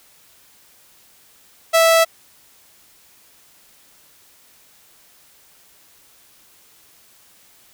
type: tone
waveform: sawtooth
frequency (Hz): 657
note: E5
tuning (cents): -6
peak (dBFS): -7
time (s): 1.73-2.05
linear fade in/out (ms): 20
effects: white hiss -52 dBFS RMS until 7.73 s